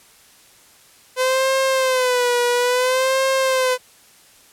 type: tone with vibrato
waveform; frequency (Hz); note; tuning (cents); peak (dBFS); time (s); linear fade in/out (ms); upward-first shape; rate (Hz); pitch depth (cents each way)
sawtooth; 508; B4; +49; -12; 1.16-3.78; 50; sine; 0.59; 82
effects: white hiss -50 dBFS RMS until 4.52 s + low-pass 12000 Hz 12 dB/octave